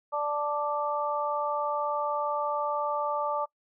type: harmonic tone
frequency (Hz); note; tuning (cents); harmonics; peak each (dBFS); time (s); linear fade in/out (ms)
293.7; D4; 0; 2 / 3 / 4; -31 / -31 / -31; 0.12-3.46; 20
effects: noise-tail reverb RT60 0.1 s tail -23 dB re dry